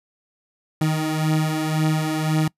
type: beating tone pair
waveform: 30% pulse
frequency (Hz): 155.56 / 157.46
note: D#3 / D#3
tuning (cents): 0 / +21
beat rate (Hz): 1.9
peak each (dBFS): -18 / -22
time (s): 0.81-2.48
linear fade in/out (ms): 5
effects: noise-tail reverb RT60 0.1 s tail -24 dB re dry + resampled to 32000 Hz